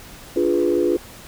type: chord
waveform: sine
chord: D diminished seventh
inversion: none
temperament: equal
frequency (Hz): 293.7 / 349.2 / 415.3 / 493.9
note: D4 / F4 / Ab4 / Cb5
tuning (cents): 0 / 0 / 0 / 0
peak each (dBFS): -23 / -18 / -22 / -23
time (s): 0.36-0.97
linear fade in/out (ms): 5
effects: tanh soft clip ceiling -7 dBFS + pink hiss -41 dBFS RMS until 1.27 s